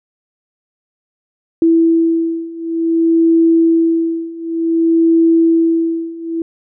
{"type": "beating tone pair", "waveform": "sine", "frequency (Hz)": [329.6, 330.15], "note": ["E4", "E4"], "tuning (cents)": [0, 3], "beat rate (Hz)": 0.55, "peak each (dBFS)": [-14, -12], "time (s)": [1.62, 6.42], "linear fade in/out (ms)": 2, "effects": []}